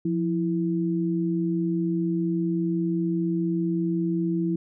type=tone pair together; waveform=sine; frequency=174.6 / 329.6 Hz; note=F3 / E4; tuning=0 / 0 cents; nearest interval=major seventh; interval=1100 cents; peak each=-25 dBFS; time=0.05-4.56 s; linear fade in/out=5 ms; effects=none